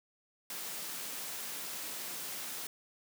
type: high-pass noise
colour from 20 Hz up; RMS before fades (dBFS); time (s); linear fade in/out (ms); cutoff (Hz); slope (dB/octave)
white; -41; 0.5-2.67; 2; 140; 24
effects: none